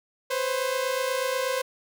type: tone pair together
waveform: sawtooth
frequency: 505.8 / 534 Hz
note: B4 / C5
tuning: +41 / +35 cents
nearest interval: minor second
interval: 94 cents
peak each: -24 dBFS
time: 0.3-1.62 s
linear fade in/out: 10 ms
effects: none